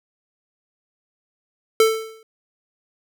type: tone with exponential decay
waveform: square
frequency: 443.3 Hz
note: A4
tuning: 13 cents sharp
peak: -10 dBFS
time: 1.8-2.23 s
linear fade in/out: 2 ms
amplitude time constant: 93 ms
effects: none